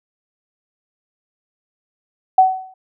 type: tone with exponential decay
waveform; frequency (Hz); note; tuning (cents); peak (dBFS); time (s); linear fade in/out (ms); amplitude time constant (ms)
sine; 753; F#5; +30; -4; 2.38-2.74; 5; 78
effects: none